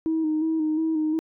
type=tone with vibrato; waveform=sine; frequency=315.4 Hz; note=D#4; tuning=24 cents sharp; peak=-20 dBFS; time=0.06-1.19 s; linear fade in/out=0 ms; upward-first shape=square; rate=2.8 Hz; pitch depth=31 cents each way; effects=tanh soft clip ceiling -17 dBFS